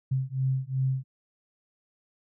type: beating tone pair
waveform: sine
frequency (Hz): 130.7 / 133.4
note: C3 / C3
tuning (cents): -1 / +34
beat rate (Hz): 2.7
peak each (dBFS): -28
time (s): 0.11-1.04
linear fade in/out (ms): 10
effects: none